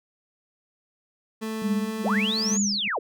30% pulse tone, 220 Hz, A3, in tune, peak -26 dBFS, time 1.41-2.58 s, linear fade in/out 20 ms
sine tone with tremolo, 202.7 Hz, G#3, 42 cents flat, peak -21 dBFS, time 1.62-2.88 s, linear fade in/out 2 ms, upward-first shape triangle, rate 2.3 Hz, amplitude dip 100%
sine linear two-way sweep, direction up then down, 324.4 to 7040 to 324.4 Hz, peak -24 dBFS, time 2.04-2.99 s, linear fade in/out 5 ms, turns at 2.6 s
effects none

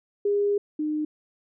sine tone pair in turn, 407.3 / 304.4 Hz, G#4 / D#4, -34 / -38 cents, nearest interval perfect fourth, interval 504 cents, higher first, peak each -20 / -24 dBFS, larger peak first, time 0.25-0.58 / 0.79-1.05 s, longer first, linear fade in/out 5 ms, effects none

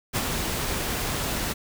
pink noise with ADSR envelope, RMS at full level -24 dBFS, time 0.13-1.54 s, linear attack 32 ms, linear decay 48 ms, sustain -4 dB, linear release 19 ms, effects none

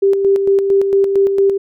sine tone with tremolo, 393.7 Hz, G4, 8 cents sharp, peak -8 dBFS, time 0.02-1.58 s, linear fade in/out 10 ms, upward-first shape square, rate 4.4 Hz, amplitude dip 45%, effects none

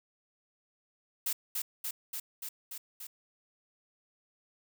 blue noise with echo, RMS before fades -32 dBFS, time 1.26-1.33 s, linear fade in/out 5 ms, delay 290 ms, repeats 6, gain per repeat -2 dB, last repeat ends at 3.07 s, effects none

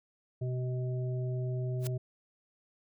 harmonic tone, 126.5 Hz, B2, 42 cents sharp, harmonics 1 / 3 / 5, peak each -31 / -41 / -45 dBFS, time 0.41-1.98 s, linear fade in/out 10 ms
white noise with exponential growth, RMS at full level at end -36 dBFS, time 1.79-1.87 s, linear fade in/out 0 ms, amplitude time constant 16 ms
effects none

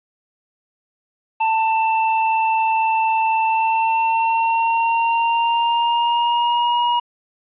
square tone with pitch glide, 889 to 958.3 Hz, A5 to A#5, +18 to +48 cents, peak -16 dBFS, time 1.4-7 s, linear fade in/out 10 ms, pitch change +130 cents, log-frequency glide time 3.46-6.8 s, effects resampled to 8000 Hz + 8-bit

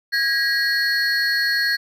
triangle tone cluster, 1645 / 1904 / 4345 Hz, G#6 / A#6 / C#8, -17 / +36 / -35 cents, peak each -19 / -22 / -21 dBFS, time 0.12-1.77 s, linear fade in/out 20 ms, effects none

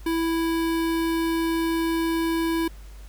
square tone with notch filter, 329.8 Hz, E4, 1 cent sharp, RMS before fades -24 dBFS, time 0.06-2.68 s, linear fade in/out 5 ms, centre 6600 Hz, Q 1.8, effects added 50 Hz sine -39 dBFS peak until 3.08 s + pink hiss -53 dBFS RMS until 3.08 s

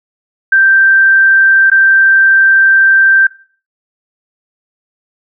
sine tone with dropouts, 1568 Hz, G6, in tune, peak -4 dBFS, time 0.52-3.27 s, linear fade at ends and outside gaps 5 ms, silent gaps 1.701-1.715 s, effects noise-tail reverb RT60 0.4 s tail -17 dB re dry

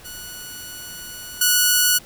5% pulse tone with level steps, 1469 Hz, F#6, 13 cents flat, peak -22 / -3 dBFS, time 0.04-1.99 s, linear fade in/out 20 ms, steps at 1.41 s, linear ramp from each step 5 ms, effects pink hiss -45 dBFS RMS until 2.05 s

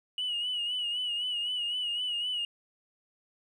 sine tone with vibrato, 2917 Hz, F#7, 25 cents flat, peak -28 dBFS, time 0.18-2.45 s, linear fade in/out 2 ms, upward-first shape sine, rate 3.9 Hz, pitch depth 54 cents each way, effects tanh soft clip ceiling -26 dBFS + 11-bit

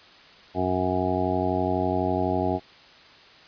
harmonic tone, 92 Hz, F#2, 9 cents flat, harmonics 1 / 2 / 3 / 4 / 5 / 7 / 8 / 9, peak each -31 / -32 / -29 / -29 / -33 / -29 / -31 / -31 dBFS, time 0.54-2.6 s, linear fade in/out 50 ms, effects white hiss -50 dBFS RMS until 3.47 s + resampled to 11025 Hz

